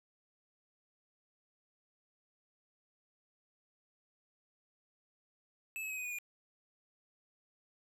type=tone with pitch steps; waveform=square; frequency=2612 / 2575 / 2538 / 2501 / 2465 / 2430 Hz; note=E7 / E7 / D#7 / D#7 / D#7 / D#7; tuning=-17 / -41 / +34 / +8 / -17 / -42 cents; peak=-39 dBFS; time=5.76-6.186 s; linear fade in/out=0 ms; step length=71 ms; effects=none